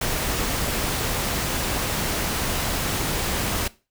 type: noise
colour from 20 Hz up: pink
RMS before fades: -25 dBFS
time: 0.01-3.68 s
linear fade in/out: 5 ms
effects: noise-tail reverb RT60 0.3 s tail -19 dB re dry